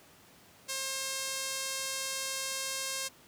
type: tone with band-pass filter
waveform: sawtooth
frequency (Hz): 534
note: C5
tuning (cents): +35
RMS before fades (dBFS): -36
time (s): 0.68-3.09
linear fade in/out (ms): 20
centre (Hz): 7300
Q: 0.93
effects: pink hiss -58 dBFS RMS until 3.27 s + high-pass 100 Hz 12 dB/octave